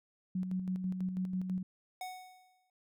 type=tone with tremolo; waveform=sine; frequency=185 Hz; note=F#3; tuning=in tune; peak=-31 dBFS; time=0.35-1.63 s; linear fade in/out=5 ms; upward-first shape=square; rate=6.1 Hz; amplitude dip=45%
type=tone with exponential decay; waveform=square; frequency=740 Hz; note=F#5; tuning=in tune; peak=-38 dBFS; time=2.01-2.7 s; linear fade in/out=2 ms; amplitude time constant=150 ms
effects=none